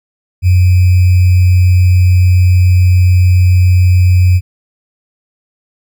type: tone with sample-and-hold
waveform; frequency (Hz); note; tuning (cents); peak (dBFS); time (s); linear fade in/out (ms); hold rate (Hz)
sine; 90.7; F#2; -34; -4; 0.42-4.41; 50; 2450
effects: none